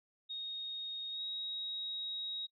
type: tone with pitch glide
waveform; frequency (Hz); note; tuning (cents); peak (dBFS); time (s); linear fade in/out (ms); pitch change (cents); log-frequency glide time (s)
sine; 3729 to 3794; A#7 to A#7; 0 to +30; -38; 0.29-2.47; 20; +30; 1.11-1.22
effects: noise-tail reverb RT60 0.1 s tail -20 dB re dry